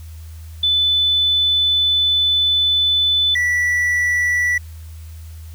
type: tone pair in turn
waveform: sine / triangle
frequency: 3500 / 1956.9 Hz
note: A7 / B6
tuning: -10 / -16 cents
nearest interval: minor seventh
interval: 1006 cents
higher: first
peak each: -13 dBFS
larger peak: neither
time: 0.63-3.35 / 3.35-4.58 s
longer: first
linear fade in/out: 5 ms
effects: added 80 Hz sine -32 dBFS peak until 5.54 s + white hiss -49 dBFS RMS until 5.54 s